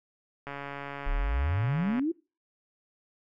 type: click train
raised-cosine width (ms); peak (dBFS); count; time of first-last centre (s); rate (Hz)
0.5; -23; 216; 0.47-1.995; 141
type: exponential sweep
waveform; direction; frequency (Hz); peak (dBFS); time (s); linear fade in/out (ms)
sine; up; 30.79 to 349.2; -25; 1.06-2.12; 10
effects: noise-tail reverb RT60 0.3 s tail -22 dB re dry